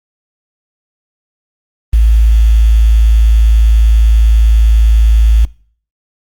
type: tone with quantisation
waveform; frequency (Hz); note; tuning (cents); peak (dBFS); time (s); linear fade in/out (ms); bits
sine; 55; A1; 0; -4; 1.93-5.45; 5; 5
effects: noise-tail reverb RT60 0.5 s tail -23 dB re dry + Opus 24 kbps